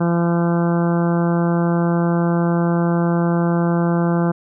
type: harmonic tone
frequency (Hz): 170.8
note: F3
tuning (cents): -38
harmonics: 1 / 2 / 3 / 4 / 5 / 6 / 7 / 8 / 9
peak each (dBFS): -16 / -22 / -26 / -28 / -30 / -32 / -33 / -34 / -35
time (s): 0-4.32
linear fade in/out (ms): 10
effects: none